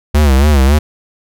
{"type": "tone with vibrato", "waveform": "square", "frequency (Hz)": 70.6, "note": "C#2", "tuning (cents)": 32, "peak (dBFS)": -7, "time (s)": [0.14, 0.79], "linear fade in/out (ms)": 10, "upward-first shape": "sine", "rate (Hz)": 3.6, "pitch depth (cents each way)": 130, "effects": []}